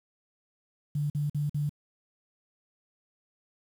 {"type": "tone bursts", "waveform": "sine", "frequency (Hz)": 146.83, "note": "D3", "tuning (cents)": 0, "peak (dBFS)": -26, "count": 4, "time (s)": [0.95, 1.694], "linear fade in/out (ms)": 5, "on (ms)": 150, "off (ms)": 48, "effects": ["9-bit"]}